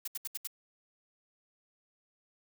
blue noise bursts, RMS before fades -37 dBFS, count 5, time 0.05-0.473 s, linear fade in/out 5 ms, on 27 ms, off 72 ms, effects none

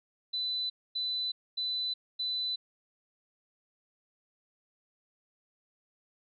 sine tone bursts, 4000 Hz, B7, 21 cents sharp, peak -30 dBFS, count 4, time 0.33-2.56 s, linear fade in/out 10 ms, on 370 ms, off 250 ms, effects none

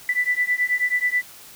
sine beating tone pair, 1978 / 1987.3 Hz, B6 / B6, +2 / +10 cents, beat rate 9.3 Hz, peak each -22 dBFS, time 0.09-1.22 s, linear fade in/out 2 ms, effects white hiss -44 dBFS RMS until 1.55 s

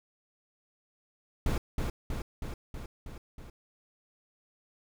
brown noise with echo, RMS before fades -28 dBFS, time 1.46-1.58 s, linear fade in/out 2 ms, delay 320 ms, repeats 6, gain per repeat -3 dB, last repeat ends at 3.5 s, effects none

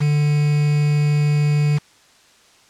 triangle tone with quantisation, 147.8 Hz, D3, 11 cents sharp, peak -12 dBFS, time 0-1.79 s, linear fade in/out 20 ms, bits 5, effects white hiss -52 dBFS RMS until 2.69 s + low-pass 7000 Hz 12 dB/octave

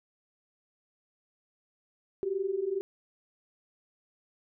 sine tone pair together, 372.2 / 394.3 Hz, F#4 / G4, +10 / +10 cents, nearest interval minor second, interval 100 cents, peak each -33 / -30 dBFS, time 2.23-2.81 s, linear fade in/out 0 ms, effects none

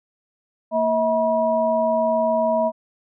sine tone cluster, 229.9 / 643 / 965 Hz, A#3 / E5 / B5, -24 / -43 / -40 cents, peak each -26 / -18 / -24 dBFS, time 0.71-2.72 s, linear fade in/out 50 ms, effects none

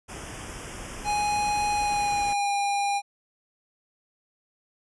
pink band-stop noise, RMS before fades -38 dBFS, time 0.08-2.34 s, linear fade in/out 20 ms, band 3400 to 5000 Hz, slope 96 dB/octave
square tone with pitch glide, 830.6 to 806 Hz, G#5 to G5, 0 to +48 cents, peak -24 dBFS, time 1.04-3.02 s, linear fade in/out 50 ms, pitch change -52 cents, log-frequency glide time 1.73-2.54 s
effects resampled to 24000 Hz

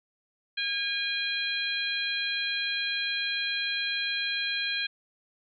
harmonic tone, 813 Hz, G#5, 37 cents flat, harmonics 2 / 3 / 4 / 5, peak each -33 / -33 / -33 / -33 dBFS, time 0.57-4.87 s, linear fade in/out 10 ms, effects none

